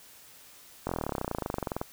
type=slowing click train; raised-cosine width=1 ms; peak=-16 dBFS; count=29; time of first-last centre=0.87-1.814 s; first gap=22 ms; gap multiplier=1.03; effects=white hiss -53 dBFS RMS until 1.92 s